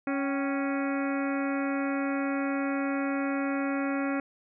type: harmonic tone with a mistuned harmonic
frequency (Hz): 277.2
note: C#4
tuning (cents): 0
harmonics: 1 / 2 / 3 / 4 / 5 / 6 / 7 / 8 / 9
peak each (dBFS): -28 / -35 / -39 / -41 / -38 / -42 / -43 / -43 / -45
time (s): 0.07-4.2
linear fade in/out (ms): 2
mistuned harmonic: 3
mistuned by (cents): -110
effects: none